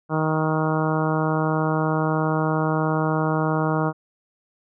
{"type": "harmonic tone", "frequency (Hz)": 156.9, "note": "D#3", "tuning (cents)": 15, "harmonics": [1, 2, 3, 4, 5, 6, 7, 8, 9], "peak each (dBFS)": [-23, -26, -28, -29, -30, -31, -31, -32, -33], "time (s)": [0.09, 3.93], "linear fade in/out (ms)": 50, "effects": []}